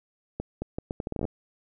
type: accelerating click train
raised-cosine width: 2 ms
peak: -17 dBFS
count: 13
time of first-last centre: 0.4-1.252 s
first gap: 220 ms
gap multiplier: 0.75
effects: none